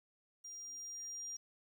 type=tone with level ramp; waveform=triangle; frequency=5700 Hz; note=F8; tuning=34 cents sharp; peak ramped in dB=-45 to -38 dBFS; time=0.44-1.37 s; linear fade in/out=10 ms; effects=tanh soft clip ceiling -40 dBFS + 11-bit